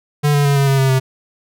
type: tone with pitch steps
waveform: square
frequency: 146.83 / 144.14 / 141.5 / 138.91 / 136.37 / 133.87 / 131.42 Hz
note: D3 / D3 / C#3 / C#3 / C#3 / C3 / C3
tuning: 0 / -32 / +36 / +4 / -28 / +40 / +8 cents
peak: -12 dBFS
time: 0.23-1 s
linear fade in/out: 20 ms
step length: 110 ms
effects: none